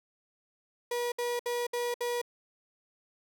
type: tone bursts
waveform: 35% pulse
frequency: 482.1 Hz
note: B4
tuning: 42 cents flat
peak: -28 dBFS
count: 5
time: 0.91-2.216 s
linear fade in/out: 5 ms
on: 210 ms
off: 64 ms
effects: none